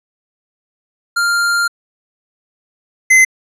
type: tone pair in turn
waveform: square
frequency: 1396.9 / 2053 Hz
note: F6 / C7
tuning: 0 / -33 cents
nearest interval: perfect fifth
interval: 667 cents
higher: second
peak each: -13 / -6 dBFS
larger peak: second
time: 1.16-1.68 / 3.1-3.25 s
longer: first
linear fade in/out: 10 ms
effects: low-pass 11000 Hz 12 dB/octave